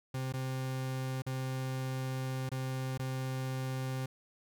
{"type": "tone with dropouts", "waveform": "40% pulse", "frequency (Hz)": 130.81, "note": "C3", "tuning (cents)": 0, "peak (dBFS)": -33, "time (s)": [0.14, 4.06], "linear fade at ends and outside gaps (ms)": 5, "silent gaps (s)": [[0.325, 0.337], [1.221, 1.264], [2.492, 2.516], [2.977, 2.994]], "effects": []}